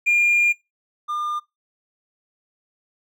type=tone pair in turn; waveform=triangle; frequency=2409 / 1204.5 Hz; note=D7 / D6; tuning=+43 / +43 cents; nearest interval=octave; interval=1200 cents; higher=first; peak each=-11 / -21 dBFS; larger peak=first; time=0.06-0.53 / 1.08-1.4 s; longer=first; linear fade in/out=20 ms; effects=noise-tail reverb RT60 0.2 s tail -22 dB re dry + tanh soft clip ceiling -11 dBFS